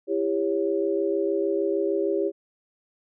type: chord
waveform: sine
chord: C# diminished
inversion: first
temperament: just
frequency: 332.6 / 399.1 / 554.4 Hz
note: E4 / G4 / C#5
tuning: +16 / +31 / 0 cents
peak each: -27 / -24 / -29 dBFS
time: 0.07-2.32 s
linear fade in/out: 50 ms
effects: none